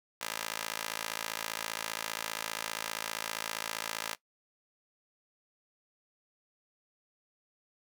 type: tone with high-pass filter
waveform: 15% pulse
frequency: 55.1 Hz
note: A1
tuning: 3 cents sharp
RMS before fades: -38 dBFS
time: 0.21-4.15 s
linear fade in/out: 5 ms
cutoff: 1100 Hz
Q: 0.51
effects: noise-tail reverb RT60 0.1 s tail -18 dB re dry